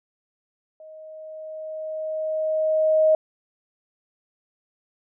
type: tone with level ramp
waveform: sine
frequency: 627 Hz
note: D#5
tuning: 13 cents sharp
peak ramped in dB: -41 to -13 dBFS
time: 0.8-3.15 s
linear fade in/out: 2 ms
effects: none